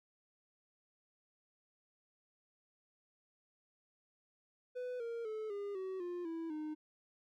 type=tone with pitch steps; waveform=triangle; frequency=498.5 / 465.1 / 434 / 404.9 / 377.8 / 352.5 / 328.9 / 306.9 Hz; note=B4 / A#4 / A4 / G#4 / F#4 / F4 / E4 / D#4; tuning=+16 / -4 / -24 / -44 / +36 / +16 / -4 / -24 cents; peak=-37 dBFS; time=4.75-6.75 s; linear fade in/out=20 ms; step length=250 ms; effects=none